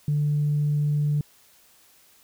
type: tone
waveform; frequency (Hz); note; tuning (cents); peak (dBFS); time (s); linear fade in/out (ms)
sine; 147.6; D3; +9; -19; 0.08-1.21; 2
effects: tanh soft clip ceiling -16 dBFS + white hiss -57 dBFS RMS until 2.23 s